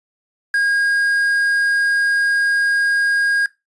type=tone with quantisation; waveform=triangle; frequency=1629 Hz; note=G#6; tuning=34 cents flat; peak=-12 dBFS; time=0.54-3.46 s; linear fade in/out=2 ms; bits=6; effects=noise-tail reverb RT60 0.2 s tail -19 dB re dry + resampled to 24000 Hz